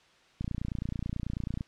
click train, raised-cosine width 5 ms, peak -21 dBFS, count 36, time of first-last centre 0.41-1.609 s, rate 29.2 Hz, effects white hiss -61 dBFS RMS until 1.67 s + low-pass 4000 Hz 12 dB/octave

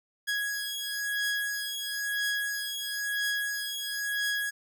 sawtooth beating tone pair, 1661.2 / 1662.2 Hz, G#6 / G#6, 0 / +1 cents, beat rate 1 Hz, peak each -29 dBFS, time 0.27-4.51 s, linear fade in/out 20 ms, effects none

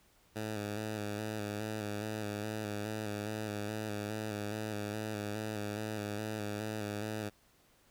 10% pulse tone with vibrato, 105.9 Hz, G#2, 34 cents sharp, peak -28 dBFS, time 0.35-7.3 s, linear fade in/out 20 ms, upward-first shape square, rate 2.4 Hz, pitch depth 35 cents each way, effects pink hiss -67 dBFS RMS until 7.9 s

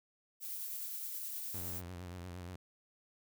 violet noise with tremolo, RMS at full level -41 dBFS, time 0.4-1.82 s, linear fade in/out 50 ms, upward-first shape triangle, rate 9.6 Hz, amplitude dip 25%
sawtooth tone with vibrato, 89.1 Hz, F2, 35 cents sharp, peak -40 dBFS, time 1.54-2.56 s, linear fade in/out 5 ms, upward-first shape sine, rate 8.6 Hz, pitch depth 72 cents each way
effects none

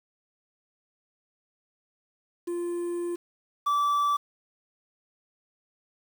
triangle tone pair in turn, 347.2 / 1159.4 Hz, F4 / D6, -10 / -23 cents, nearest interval octave + major sixth, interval 2087 cents, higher second, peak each -26 / -20 dBFS, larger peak second, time 2.47-3.16 / 3.66-4.17 s, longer first, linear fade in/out 10 ms, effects 8-bit

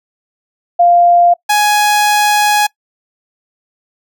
sine / sawtooth tone pair in turn, 697 / 834.5 Hz, F5 / G#5, -4 / +8 cents, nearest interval minor third, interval 312 cents, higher second, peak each -5 dBFS, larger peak neither, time 0.79-1.34 / 1.49-2.67 s, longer second, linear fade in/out 10 ms, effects noise-tail reverb RT60 0.1 s tail -22 dB re dry

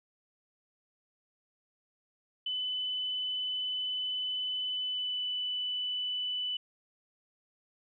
sine tone with pitch glide, 3008 to 2987 Hz, F#7 to F#7, +28 to +16 cents, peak -31 dBFS, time 2.46-6.57 s, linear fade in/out 5 ms, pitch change -12 cents, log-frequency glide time 4.66-5.23 s, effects none

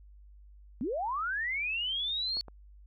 sine linear sweep, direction up, 208.1 to 4435 Hz, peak -30 dBFS, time 0.81-2.41 s, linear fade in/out 0 ms
clicks, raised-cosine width 1 ms, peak -33 dBFS, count 2, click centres 2.37 / 2.483 s
effects added 50 Hz sine -51 dBFS peak until 2.86 s

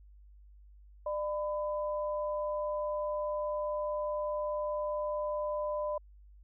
sine tone pair together, 599.2 / 1004 Hz, D5 / B5, +35 / +28 cents, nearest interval major sixth, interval 893 cents, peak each -32 / -38 dBFS, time 1.06-5.98 s, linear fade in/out 5 ms, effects added 50 Hz sine -53 dBFS peak until 6.43 s

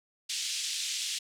pink band-pass noise, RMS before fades -34 dBFS, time 0.29-1.19 s, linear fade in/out 10 ms, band 2900 to 8200 Hz, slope 24 dB/octave, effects none

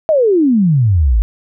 sine exponential sweep, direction down, 659.3 to 49 Hz, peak -8 dBFS, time 0.09-1.22 s, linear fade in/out 0 ms, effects none

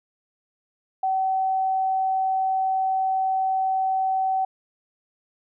sine tone, 762 Hz, G5, 49 cents flat, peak -20 dBFS, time 1.03-4.45 s, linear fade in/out 5 ms, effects none

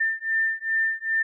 sine beating tone pair, 1792 / 1794.5 Hz, A6 / A6, +31 / +34 cents, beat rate 2.5 Hz, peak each -25 dBFS, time 0-1.23 s, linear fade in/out 10 ms, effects none

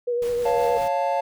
sine tone with vibrato, 481.1 Hz, B4, 45 cents flat, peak -21 dBFS, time 0.07-0.78 s, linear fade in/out 10 ms, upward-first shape sine, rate 9.6 Hz, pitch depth 27 cents each way
pink noise with tremolo, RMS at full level -39 dBFS, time 0.22-0.88 s, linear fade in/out 2 ms, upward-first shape sine, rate 5.3 Hz, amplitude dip 35%
triangle chord, Db augmented, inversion none, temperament equal, 554.4 / 698.5 / 880 Hz, Db5 / F5 / A5, 0 / 0 / 0 cents, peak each -23 dBFS, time 0.45-1.21 s, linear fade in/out 10 ms
effects none

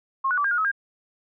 sine tone with pitch steps, 1076 / 1468 / 1157 / 1606 / 1431 / 1283 / 1609 Hz, C6 / F#6 / D6 / G6 / F6 / E6 / G6, +48 / -14 / -26 / +41 / +42 / -47 / +45 cents, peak -20 dBFS, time 0.24-0.716 s, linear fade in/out 10 ms, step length 68 ms, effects none

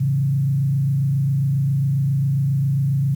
sine tone with frequency modulation, 137.3 Hz, C#3, 16 cents flat, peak -16 dBFS, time 0-3.15 s, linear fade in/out 10 ms, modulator 27.4 Hz, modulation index 0.59, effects 8-bit

